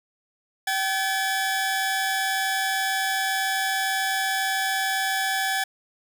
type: tone pair together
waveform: sawtooth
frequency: 771 / 1712.9 Hz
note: G5 / A6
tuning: -29 / -47 cents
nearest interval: octave + major second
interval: 1382 cents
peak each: -22 dBFS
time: 0.67-5.64 s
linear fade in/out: 5 ms
effects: none